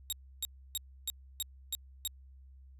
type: tone bursts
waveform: 15% pulse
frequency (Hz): 3770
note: A#7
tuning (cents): +19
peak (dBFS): -25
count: 7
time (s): 0.1-2.075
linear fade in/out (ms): 0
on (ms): 25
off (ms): 300
effects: added 66 Hz sine -52 dBFS peak until 2.79 s + resampled to 32000 Hz